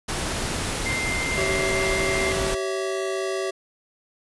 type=noise; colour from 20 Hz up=pink; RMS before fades=-27 dBFS; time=0.08-2.55 s; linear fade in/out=10 ms
type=tone; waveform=sine; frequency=2094 Hz; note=C7; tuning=1 cent sharp; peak=-26 dBFS; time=0.86-2.32 s; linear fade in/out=0 ms
type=chord; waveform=square; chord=C# diminished; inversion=second; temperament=equal with one note detuned; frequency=383.7 / 554.4 / 659.3 Hz; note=G4 / C#5 / E5; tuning=-37 / 0 / 0 cents; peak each=-27 / -33 / -32 dBFS; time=1.37-3.51 s; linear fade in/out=10 ms
effects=resampled to 24000 Hz